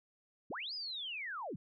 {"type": "linear two-way sweep", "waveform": "sine", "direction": "up then down", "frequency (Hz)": [110, 5100, 110], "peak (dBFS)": -39, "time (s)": [0.5, 1.56], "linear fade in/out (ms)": 5, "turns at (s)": 0.74, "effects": []}